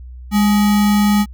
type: tone with sample-and-hold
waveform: sine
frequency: 205.6 Hz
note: G#3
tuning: 17 cents flat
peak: -10 dBFS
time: 0.31-1.26 s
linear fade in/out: 50 ms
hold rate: 1050 Hz
effects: added 62 Hz sine -31 dBFS peak until 1.33 s